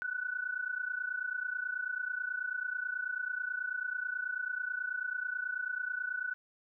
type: tone pair together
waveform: sine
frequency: 1470.8 / 1500 Hz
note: F#6 / F#6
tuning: -11 / +23 cents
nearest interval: unison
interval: 34 cents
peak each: -37 / -36 dBFS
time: 0.02-6.34 s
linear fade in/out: 0 ms
effects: none